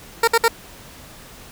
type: tone bursts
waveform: 15% pulse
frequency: 460.2 Hz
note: A#4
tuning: 22 cents flat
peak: -6 dBFS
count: 3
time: 0.23-0.482 s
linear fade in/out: 5 ms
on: 46 ms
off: 57 ms
effects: pink hiss -42 dBFS RMS until 1.51 s